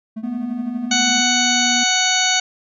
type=tone with tremolo; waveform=triangle; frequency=220 Hz; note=A3; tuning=in tune; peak=-21 dBFS; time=0.16-1.21 s; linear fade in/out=10 ms; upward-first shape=triangle; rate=12 Hz; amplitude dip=85%
type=tone with pitch glide; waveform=triangle; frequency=245.2 to 242.2 Hz; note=B3 to B3; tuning=-12 to -34 cents; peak=-21 dBFS; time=0.23-1.84 s; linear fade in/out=10 ms; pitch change=-22 cents; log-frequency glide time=1.3-1.72 s
type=harmonic tone; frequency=743 Hz; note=F#5; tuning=7 cents sharp; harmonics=1 / 2 / 3 / 4 / 5 / 6 / 8 / 9; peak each=-23 / -23 / -23 / -23 / -23 / -23 / -23 / -23 dBFS; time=0.91-2.4 s; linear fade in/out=5 ms
effects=none